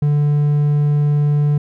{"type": "tone", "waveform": "triangle", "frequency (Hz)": 146.83, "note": "D3", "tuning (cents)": 0, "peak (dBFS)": -10, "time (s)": [0.02, 1.58], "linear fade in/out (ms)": 5, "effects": []}